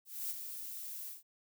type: noise with ADSR envelope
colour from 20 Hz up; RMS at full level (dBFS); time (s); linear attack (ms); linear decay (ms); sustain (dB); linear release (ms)
violet; -37; 0.05-1.23; 250; 27; -7; 150
effects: none